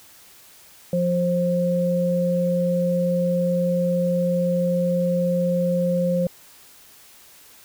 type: tone pair together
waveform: sine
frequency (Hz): 176.34 / 529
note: F3 / C5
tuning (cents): +17 / +19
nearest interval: octave + perfect fifth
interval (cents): 1902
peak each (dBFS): -21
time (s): 0.93-6.27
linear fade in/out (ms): 2
effects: white hiss -49 dBFS RMS until 7.64 s